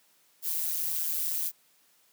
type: noise with amplitude modulation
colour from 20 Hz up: violet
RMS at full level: -27 dBFS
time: 0.42-1.52 s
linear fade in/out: 50 ms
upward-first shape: sine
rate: 163 Hz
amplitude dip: 80%
effects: white hiss -65 dBFS RMS until 2.12 s + high-pass 150 Hz 12 dB/octave